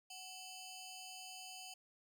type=ring-modulated tone; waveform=15% pulse; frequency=1890 Hz; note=A#6; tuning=23 cents sharp; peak=-40 dBFS; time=0.1-1.74 s; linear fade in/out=5 ms; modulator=1140 Hz; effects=none